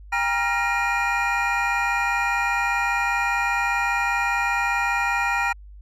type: tone cluster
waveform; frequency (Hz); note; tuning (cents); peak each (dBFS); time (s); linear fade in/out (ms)
triangle; 800 / 945 / 1387 / 1873 / 2416; G5 / A#5 / F6 / A#6 / D7; +35 / +23 / -12 / +8 / +48; -25; 0.12-5.53; 10
effects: added 50 Hz sine -40 dBFS peak until 5.81 s + resampled to 32000 Hz